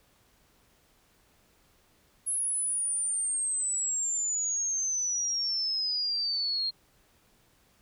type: exponential sweep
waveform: sine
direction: down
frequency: 10770 to 4204 Hz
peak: -27 dBFS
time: 2.26-6.71 s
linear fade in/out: 20 ms
effects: pink hiss -65 dBFS RMS until 7.81 s